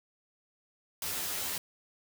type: noise with comb filter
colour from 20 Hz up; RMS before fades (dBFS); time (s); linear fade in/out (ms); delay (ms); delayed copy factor
white; -35; 1.02-1.58; 2; 12; +0.85
effects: none